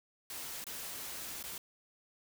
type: noise with dropouts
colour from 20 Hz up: white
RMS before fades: -43 dBFS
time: 0.3-1.58 s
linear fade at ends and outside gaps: 2 ms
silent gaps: 0.642-0.667 / 1.428-1.438 s
effects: none